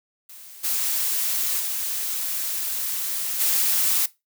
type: noise with level steps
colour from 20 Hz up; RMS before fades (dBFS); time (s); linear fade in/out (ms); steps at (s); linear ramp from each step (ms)
blue; -43 / -24 / -27 / -21; 0.29-4.06; 5; 0.63 / 1.59 / 3.39; 20
effects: noise-tail reverb RT60 0.2 s tail -18 dB re dry